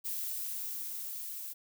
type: noise with level ramp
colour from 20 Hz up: violet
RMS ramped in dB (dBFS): -36 to -42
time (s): 0.04-1.54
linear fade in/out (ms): 20
effects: none